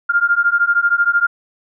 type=beating tone pair; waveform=sine; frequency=1396.9 / 1409.9 Hz; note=F6 / F6; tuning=0 / +16 cents; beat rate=13 Hz; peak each=-15 dBFS; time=0.09-1.27 s; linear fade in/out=10 ms; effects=none